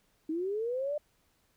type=linear sweep; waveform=sine; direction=up; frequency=306.2 to 604 Hz; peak=-30 dBFS; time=0.29-0.98 s; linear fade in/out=5 ms; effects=pink hiss -71 dBFS RMS until 1.56 s